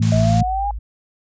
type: harmonic tone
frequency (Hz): 55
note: A1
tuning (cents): 0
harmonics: 2 / 3 / 4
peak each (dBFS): -15 / -19 / -21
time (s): 0-0.43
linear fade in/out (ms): 5
type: noise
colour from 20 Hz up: white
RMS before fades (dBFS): -30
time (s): 0.02-0.41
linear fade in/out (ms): 5
type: exponential sweep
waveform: sine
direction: up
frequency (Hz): 629 to 825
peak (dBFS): -19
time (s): 0.12-0.71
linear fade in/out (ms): 2
type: tone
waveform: sine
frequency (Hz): 54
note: A1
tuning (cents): -32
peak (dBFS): -24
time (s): 0.13-0.79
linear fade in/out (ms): 10
effects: resampled to 16000 Hz